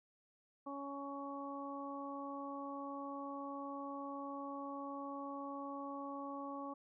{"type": "harmonic tone", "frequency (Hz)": 279.5, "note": "C#4", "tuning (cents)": 14, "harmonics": [1, 2, 3, 4], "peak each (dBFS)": [-46, -49, -50, -47], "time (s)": [0.66, 6.74], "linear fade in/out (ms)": 10, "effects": []}